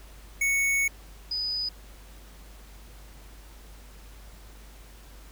square / sine tone pair in turn, 2217 / 4977 Hz, C#7 / D#8, 0 / 0 cents, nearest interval octave + major second, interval 1400 cents, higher second, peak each -23 / -27 dBFS, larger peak first, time 0.41-0.88 / 1.31-1.69 s, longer first, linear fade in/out 5 ms, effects added 50 Hz sine -46 dBFS peak until 5.31 s + pink hiss -53 dBFS RMS until 5.31 s

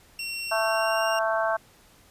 25% pulse tone with pitch glide, 2730 to 2789 Hz, F7 to F7, -40 to -3 cents, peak -27 dBFS, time 0.19-1.19 s, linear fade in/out 2 ms, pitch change +37 cents, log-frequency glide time 0.55-1.07 s
harmonic tone, 221.2 Hz, A3, 9 cents sharp, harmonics 3 / 4 / 5 / 6 / 7, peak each -25 / -30 / -30 / -34 / -30 dBFS, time 0.51-1.57 s, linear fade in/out 10 ms
effects pink hiss -56 dBFS RMS until 2.1 s + resampled to 32000 Hz

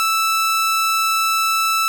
sawtooth tone, 1318.5 Hz, E6, in tune, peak -12 dBFS, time 0-1.88 s, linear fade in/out 0 ms, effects none

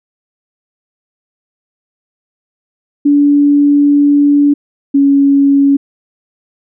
sine tone pair in turn, 288 / 279.2 Hz, D4 / C#4, -34 / +13 cents, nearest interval minor second, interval 53 cents, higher first, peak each -5 dBFS, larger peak neither, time 3.05-4.54 / 4.94-5.77 s, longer first, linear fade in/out 10 ms, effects none

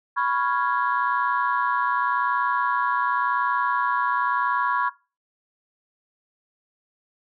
sine chord, C# dominant seventh, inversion third, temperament equal, 987.8 / 1108.7 / 1396.9 / 1661.2 Hz, B5 / C#6 / E#6 / G#6, 0 / 0 / 0 / 0 cents, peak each -24 / -24 / -29 / -27 dBFS, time 0.16-4.9 s, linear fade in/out 20 ms, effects noise-tail reverb RT60 0.3 s tail -19 dB re dry + tanh soft clip ceiling -11 dBFS

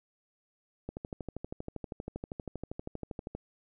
click train, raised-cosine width 2 ms, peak -24 dBFS, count 32, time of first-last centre 0.89-3.35 s, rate 12.6 Hz, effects none

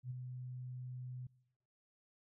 sine tone with ADSR envelope, 126 Hz, B2, 35 cents sharp, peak -38 dBFS, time 0.03-1.27 s, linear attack 74 ms, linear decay 18 ms, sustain -5 dB, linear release 6 ms, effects noise-tail reverb RT60 0.9 s tail -24 dB re dry

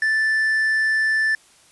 triangle tone with quantisation, 1760 Hz, A6, in tune, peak -15 dBFS, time 0.02-1.35 s, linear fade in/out 2 ms, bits 7, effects white hiss -53 dBFS RMS until 1.71 s + resampled to 24000 Hz

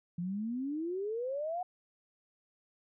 sine exponential sweep, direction up, 168.7 to 740 Hz, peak -33 dBFS, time 0.18-1.63 s, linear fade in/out 5 ms, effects none

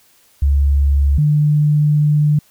sine tone pair in turn, 70.4 / 149.17 Hz, C#2 / D3, +27 / +27 cents, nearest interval octave + minor second, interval 1300 cents, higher second, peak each -10 dBFS, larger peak neither, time 0.42-1.18 / 1.18-2.39 s, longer second, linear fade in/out 5 ms, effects white hiss -53 dBFS RMS until 2.5 s

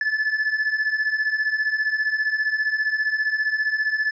triangle beating tone pair, 1723 / 1738 Hz, A6 / A6, -37 / -22 cents, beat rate 15 Hz, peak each -24 / -20 dBFS, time 0.01-4.11 s, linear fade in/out 2 ms, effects resampled to 16000 Hz

